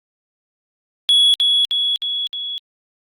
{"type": "tone with echo", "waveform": "sine", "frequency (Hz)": 3367, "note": "G#7", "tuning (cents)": 23, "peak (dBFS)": -7, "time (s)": [1.09, 1.34], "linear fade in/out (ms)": 0, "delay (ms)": 310, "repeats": 4, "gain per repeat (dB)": -4, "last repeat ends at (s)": 2.58, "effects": ["tanh soft clip ceiling -9 dBFS", "Opus 48 kbps"]}